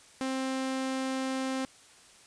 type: tone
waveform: sawtooth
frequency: 263.5 Hz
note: C4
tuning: 12 cents sharp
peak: -26 dBFS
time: 0.21-1.65 s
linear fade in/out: 0 ms
effects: white hiss -56 dBFS RMS until 2.26 s + resampled to 22050 Hz